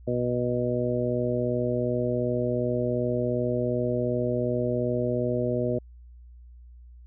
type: harmonic tone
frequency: 122.7 Hz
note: B2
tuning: 11 cents flat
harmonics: 1 / 2 / 3 / 4 / 5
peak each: -30 / -30 / -30 / -30 / -30 dBFS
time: 0.07-5.79 s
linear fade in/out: 10 ms
effects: added 60 Hz sine -45 dBFS peak until 7.06 s